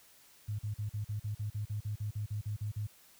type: tone bursts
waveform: sine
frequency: 105.1 Hz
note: G#2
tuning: 21 cents sharp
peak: -33 dBFS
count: 16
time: 0.48-2.87 s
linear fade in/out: 10 ms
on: 110 ms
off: 42 ms
effects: white hiss -61 dBFS RMS until 3.19 s